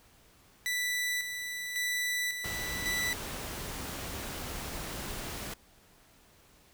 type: tone with tremolo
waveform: sawtooth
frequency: 1975.5 Hz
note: B6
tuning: in tune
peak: -26 dBFS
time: 0.66-3.13 s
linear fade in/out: 0 ms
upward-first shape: square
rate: 0.91 Hz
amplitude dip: 50%
type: noise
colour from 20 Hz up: pink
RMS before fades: -39 dBFS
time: 2.44-5.54 s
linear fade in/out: 5 ms
effects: pink hiss -61 dBFS RMS until 6.73 s